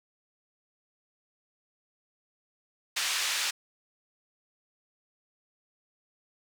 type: band-pass noise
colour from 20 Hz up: pink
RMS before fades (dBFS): -30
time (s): 2.96-3.51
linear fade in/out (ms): 10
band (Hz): 2000 to 7500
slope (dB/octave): 12
effects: none